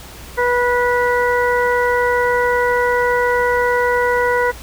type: harmonic tone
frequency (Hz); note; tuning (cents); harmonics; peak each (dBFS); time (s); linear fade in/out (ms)
488.7; B4; -18; 1 / 2 / 3 / 4; -16 / -19 / -21 / -22; 0.37-4.52; 20
effects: added 60 Hz sine -37 dBFS peak until 4.62 s + pink hiss -37 dBFS RMS until 4.62 s